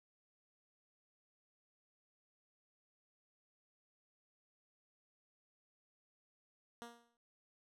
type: tone with exponential decay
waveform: 10% pulse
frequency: 235.6 Hz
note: A#3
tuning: 19 cents sharp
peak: -37 dBFS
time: 6.82-7.17 s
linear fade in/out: 0 ms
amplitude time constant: 74 ms
effects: low-pass 12000 Hz 12 dB/octave